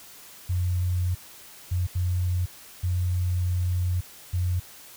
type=tone bursts at uneven times; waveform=sine; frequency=90 Hz; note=F#2; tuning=47 cents flat; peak=-22 dBFS; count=5; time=0.49-1.15 / 1.71-1.87 / 1.95-2.46 / 2.83-4.01 / 4.33-4.6 s; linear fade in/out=10 ms; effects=white hiss -47 dBFS RMS until 4.96 s